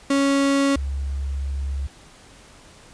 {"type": "tone pair in turn", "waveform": ["35% pulse", "sine"], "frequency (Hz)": [277.2, 68.84], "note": ["C#4", "C#2"], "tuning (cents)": [0, -11], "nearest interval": "2 octaves", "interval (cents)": 2411, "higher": "first", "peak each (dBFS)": [-15, -23], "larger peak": "first", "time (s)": [[0.1, 0.76], [0.76, 1.87]], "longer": "second", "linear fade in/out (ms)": 5, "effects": ["pink hiss -48 dBFS RMS until 2.93 s", "resampled to 22050 Hz"]}